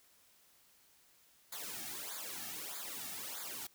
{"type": "noise with flanger", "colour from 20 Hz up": "white", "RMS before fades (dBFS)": -44, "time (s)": [1.52, 3.67], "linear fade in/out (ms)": 5, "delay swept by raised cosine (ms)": [0.35, 2.05], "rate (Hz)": 1.6, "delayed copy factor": -0.95, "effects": ["white hiss -67 dBFS RMS until 3.74 s"]}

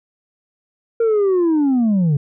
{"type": "linear sweep", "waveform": "sine", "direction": "down", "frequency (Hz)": [466.2, 136.5], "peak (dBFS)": -10, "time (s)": [1, 2.17], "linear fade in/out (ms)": 5, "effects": ["tanh soft clip ceiling -12 dBFS"]}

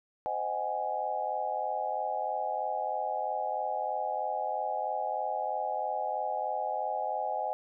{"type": "chord", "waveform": "sine", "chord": "Ab dominant seventh", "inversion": "first", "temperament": "just", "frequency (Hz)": [519.1, 623, 747.5, 830.6], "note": ["C5", "Eb5", "Gb5", "Ab5"], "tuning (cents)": [-14, 2, 17, 0], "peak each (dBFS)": [-39, -36, -35, -33], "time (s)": [0.26, 7.53], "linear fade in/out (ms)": 0, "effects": []}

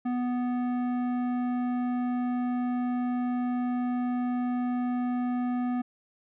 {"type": "tone with tanh clipping", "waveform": "sine", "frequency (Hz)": 246.9, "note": "B3", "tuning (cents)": 0, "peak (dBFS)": -28, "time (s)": [0.05, 5.82], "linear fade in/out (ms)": 10, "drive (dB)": 13, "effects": []}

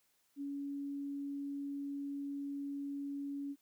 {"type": "tone", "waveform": "sine", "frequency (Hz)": 281.6, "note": "C#4", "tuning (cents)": 27, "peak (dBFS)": -38, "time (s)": [0.36, 3.56], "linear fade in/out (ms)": 50, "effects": ["white hiss -75 dBFS RMS until 3.61 s"]}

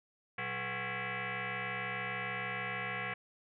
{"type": "tone with frequency modulation", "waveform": "sine", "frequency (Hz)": 186.3, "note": "F#3", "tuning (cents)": 12, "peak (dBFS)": -35, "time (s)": [0.38, 3.14], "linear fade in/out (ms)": 5, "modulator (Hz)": 306, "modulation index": 7.9, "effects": []}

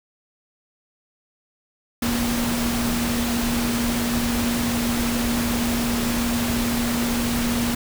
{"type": "tone in noise", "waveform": "sine", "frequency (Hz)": 237.4, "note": "A#3", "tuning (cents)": 32, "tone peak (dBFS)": -22, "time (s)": [2.02, 7.75], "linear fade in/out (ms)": 5, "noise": "pink", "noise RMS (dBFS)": -26, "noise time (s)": [2.02, 7.75], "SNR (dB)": 1, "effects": []}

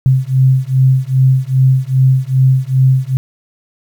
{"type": "beating tone pair", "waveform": "sine", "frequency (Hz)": [130, 132.5], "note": ["C3", "C3"], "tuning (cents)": [-11, 22], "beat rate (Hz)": 2.5, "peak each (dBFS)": -11, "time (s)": [0.06, 3.17], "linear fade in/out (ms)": 0, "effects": ["7-bit"]}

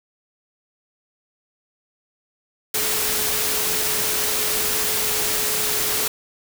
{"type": "tone in noise", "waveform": "sine", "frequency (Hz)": 427, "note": "G#4", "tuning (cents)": 48, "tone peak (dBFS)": -33, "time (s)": [2.74, 6.08], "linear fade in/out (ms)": 5, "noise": "white", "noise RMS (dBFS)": -22, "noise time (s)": [2.74, 6.08], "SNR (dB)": -14, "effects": []}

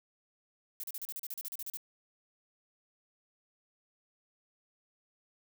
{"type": "noise bursts", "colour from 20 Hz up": "violet", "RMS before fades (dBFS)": -40, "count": 14, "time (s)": [0.8, 1.771], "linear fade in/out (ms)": 0, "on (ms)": 35, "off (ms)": 37, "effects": []}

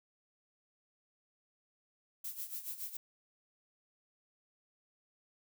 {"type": "noise with tremolo", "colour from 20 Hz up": "violet", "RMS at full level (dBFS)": -40, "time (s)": [2.24, 2.97], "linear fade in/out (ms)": 5, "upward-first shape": "sine", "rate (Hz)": 7.1, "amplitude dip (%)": 75, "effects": []}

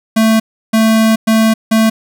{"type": "tone bursts at uneven times", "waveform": "square", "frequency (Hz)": 221.8, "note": "A3", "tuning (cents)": 14, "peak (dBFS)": -8, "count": 4, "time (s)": [[0.16, 0.4], [0.73, 1.16], [1.27, 1.54], [1.71, 1.9]], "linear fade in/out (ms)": 10, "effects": []}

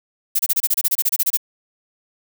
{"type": "noise bursts", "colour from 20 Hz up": "violet", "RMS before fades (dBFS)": -17, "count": 15, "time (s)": [0.35, 1.373], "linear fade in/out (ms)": 10, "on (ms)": 43, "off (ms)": 27, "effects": []}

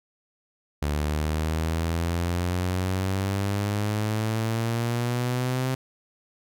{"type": "exponential sweep", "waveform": "sawtooth", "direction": "up", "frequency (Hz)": [73, 130.81], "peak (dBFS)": -20, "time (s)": [0.82, 5.75], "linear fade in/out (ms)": 5, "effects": []}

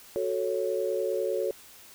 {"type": "chord", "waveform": "sine", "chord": "F# minor", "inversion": "none", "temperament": "equal", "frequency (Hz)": [370, 440, 554.4], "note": ["F#4", "A4", "C#5"], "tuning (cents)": [0, 0, 0], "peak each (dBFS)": [-31, -30, -30], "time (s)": [0.16, 1.51], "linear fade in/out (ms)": 0, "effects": ["white hiss -51 dBFS RMS until 1.94 s"]}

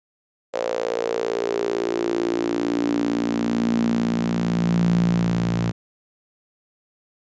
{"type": "tone with high-pass filter sweep", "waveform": "sawtooth", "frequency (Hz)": 57.8, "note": "A#1", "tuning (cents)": -14, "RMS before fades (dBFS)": -22, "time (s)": [0.53, 5.72], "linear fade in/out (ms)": 20, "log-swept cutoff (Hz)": [530, 140], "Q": 6.5, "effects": ["resampled to 16000 Hz"]}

